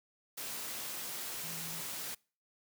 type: tone in noise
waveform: sine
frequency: 164.81 Hz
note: E3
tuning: in tune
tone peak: -48 dBFS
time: 1.43-1.81 s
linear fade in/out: 10 ms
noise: white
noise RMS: -41 dBFS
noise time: 0.37-2.15 s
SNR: -10 dB
effects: noise-tail reverb RT60 0.4 s tail -26 dB re dry + high-pass 100 Hz 12 dB/octave